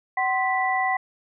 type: tone cluster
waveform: sine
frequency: 756 / 1046 / 1972 Hz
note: F#5 / C6 / B6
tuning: +37 / -1 / -3 cents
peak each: -23 / -28 / -25 dBFS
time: 0.17-0.97 s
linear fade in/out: 5 ms
effects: none